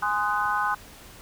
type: chord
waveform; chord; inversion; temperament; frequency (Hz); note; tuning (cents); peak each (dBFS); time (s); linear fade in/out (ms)
sine; Ab dominant seventh; none; just; 830.6 / 1038.3 / 1245.9 / 1495.1; Ab5 / C6 / Eb6 / Gb6; 0 / -14 / +2 / +18; -28; 0.02-0.75; 10
effects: pink hiss -47 dBFS RMS until 1.21 s